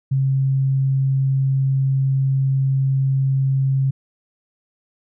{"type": "tone", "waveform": "sine", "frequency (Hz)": 134.7, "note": "C#3", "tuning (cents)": -49, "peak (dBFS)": -15, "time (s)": [0.11, 3.91], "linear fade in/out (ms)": 10, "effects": []}